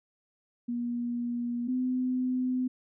sine tone pair in turn, 239.7 / 254 Hz, A#3 / B3, +48 / +49 cents, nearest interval minor second, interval 101 cents, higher second, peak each -29 / -26 dBFS, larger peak second, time 0.68-1.68 / 1.68-2.68 s, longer neither, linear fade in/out 10 ms, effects none

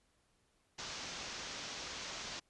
white low-pass noise, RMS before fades -45 dBFS, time 0.78-2.4 s, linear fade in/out 10 ms, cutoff 6500 Hz, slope 48 dB/octave, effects pink hiss -75 dBFS RMS until 2.49 s + resampled to 24000 Hz

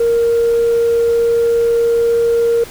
sine tone, 466.2 Hz, A#4, in tune, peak -9 dBFS, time 0-2.64 s, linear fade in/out 5 ms, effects tanh soft clip ceiling -7 dBFS + pink hiss -34 dBFS RMS until 2.7 s

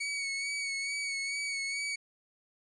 sawtooth tone with vibrato, 2236 Hz, C#7, 14 cents sharp, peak -29 dBFS, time 0-1.96 s, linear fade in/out 10 ms, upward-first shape sine, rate 2.3 Hz, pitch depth 34 cents each way, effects resampled to 22050 Hz + 11-bit

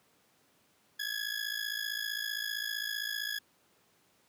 20% pulse ring-modulated tone, 1679 Hz, G#6, 18 cents sharp, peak -26 dBFS, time 0.99-3.39 s, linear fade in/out 10 ms, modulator 27.7 Hz, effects pink hiss -68 dBFS RMS until 4.28 s + high-pass 150 Hz 12 dB/octave

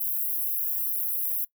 white high-pass noise, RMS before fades -28 dBFS, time 0-1.45 s, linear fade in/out 10 ms, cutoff 11000 Hz, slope 96 dB/octave, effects noise-tail reverb RT60 0.1 s tail -21 dB re dry

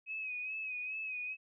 sine tone with vibrato, 2537 Hz, D#7, 33 cents sharp, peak -37 dBFS, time 0.06-1.37 s, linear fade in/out 50 ms, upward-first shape sine, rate 2.4 Hz, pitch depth 52 cents each way, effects none

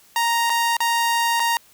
sawtooth tone with dropouts, 932.3 Hz, A#5, in tune, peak -14 dBFS, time 0.16-1.57 s, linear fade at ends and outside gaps 1 ms, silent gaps 0.497-0.501 / 0.768-0.804 / 1.397-1.401 s, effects white hiss -53 dBFS RMS until 1.73 s

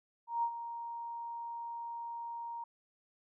sine tone with ADSR envelope, 935 Hz, A#5, 5 cents sharp, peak -28 dBFS, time 0.27-2.64 s, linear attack 160 ms, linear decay 72 ms, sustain -11 dB, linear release 4 ms, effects none

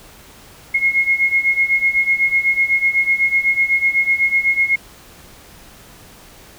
sine beating tone pair, 2154 / 2162 Hz, C7 / C#7, +50 / -44 cents, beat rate 8 Hz, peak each -18 / -15 dBFS, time 0.74-4.76 s, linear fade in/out 10 ms, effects pink hiss -43 dBFS RMS until 6.58 s

